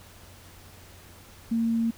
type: tone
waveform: sine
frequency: 228.8 Hz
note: A#3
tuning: 32 cents flat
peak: -22 dBFS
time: 1.51-1.91 s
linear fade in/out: 10 ms
effects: added 90 Hz sine -52 dBFS peak until 1.97 s + pink hiss -51 dBFS RMS until 1.97 s